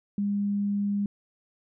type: tone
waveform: sine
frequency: 202.6 Hz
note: G#3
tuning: 43 cents flat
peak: -24 dBFS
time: 0.18-1.06 s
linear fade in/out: 2 ms
effects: none